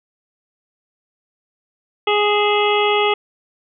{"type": "harmonic tone with a mistuned harmonic", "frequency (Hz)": 415.3, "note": "G#4", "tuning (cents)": 0, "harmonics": [1, 2, 3, 5, 6, 7, 8], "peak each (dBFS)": [-17, -20, -22, -24, -25, -25, -26], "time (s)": [2.07, 3.14], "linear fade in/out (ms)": 5, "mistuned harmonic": 6, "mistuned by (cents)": 68, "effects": []}